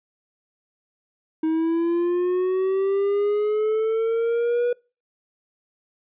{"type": "linear sweep", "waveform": "triangle", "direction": "up", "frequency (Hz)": [315.7, 487.2], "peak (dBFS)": -17, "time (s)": [1.43, 4.73], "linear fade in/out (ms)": 5, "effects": ["noise-tail reverb RT60 0.3 s tail -24 dB re dry", "resampled to 8000 Hz"]}